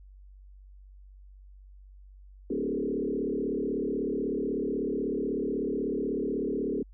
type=tone with frequency modulation; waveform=sine; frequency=337.4 Hz; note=E4; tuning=40 cents sharp; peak=-27 dBFS; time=2.5-6.83 s; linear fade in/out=5 ms; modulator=36.2 Hz; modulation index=3.1; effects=added 48 Hz sine -48 dBFS peak until 6.93 s